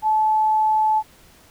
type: tone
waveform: sine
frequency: 866 Hz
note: A5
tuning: 28 cents flat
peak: -15 dBFS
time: 0.02-1.03 s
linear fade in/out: 50 ms
effects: pink hiss -51 dBFS RMS until 1.5 s